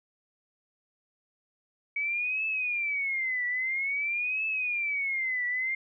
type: tone with vibrato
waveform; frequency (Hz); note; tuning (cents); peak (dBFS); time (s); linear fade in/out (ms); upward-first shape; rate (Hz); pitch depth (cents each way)
sine; 2262; C#7; +34; -27; 1.96-5.75; 5; triangle; 0.5; 260
effects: none